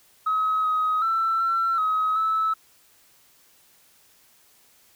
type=tone with pitch steps; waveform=sine; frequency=1276 / 1262 / 1335 / 1348 / 1271 / 1305 Hz; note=D#6 / D#6 / E6 / E6 / D#6 / E6; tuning=+43 / +24 / +22 / +38 / +36 / -18 cents; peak=-19 dBFS; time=0.26-2.54 s; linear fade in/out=10 ms; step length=380 ms; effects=tanh soft clip ceiling -16 dBFS + white hiss -58 dBFS RMS until 4.95 s